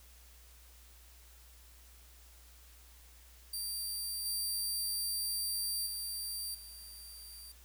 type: tone with level steps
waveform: 15% pulse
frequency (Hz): 4699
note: D8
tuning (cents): 0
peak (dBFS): -30 / -27 / -31 / -42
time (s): 3.53-7.52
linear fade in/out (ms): 5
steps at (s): 4.25 / 5.86 / 6.54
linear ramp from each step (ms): 10
effects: added 60 Hz sine -57 dBFS peak until 7.64 s + white hiss -61 dBFS RMS until 7.64 s